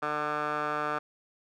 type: tone with band-pass filter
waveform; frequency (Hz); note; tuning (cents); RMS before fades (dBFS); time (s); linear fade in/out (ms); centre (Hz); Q
15% pulse; 149.6; D3; +32; -31; 0.02-0.99; 10; 1100; 5.2
effects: none